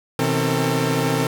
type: tone cluster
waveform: sawtooth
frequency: 126.7 / 160.4 / 266.6 / 450.6 Hz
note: B2 / E3 / C4 / A4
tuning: +45 / -47 / +33 / +41 cents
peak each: -20 dBFS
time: 0.19-1.27 s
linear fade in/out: 2 ms
effects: none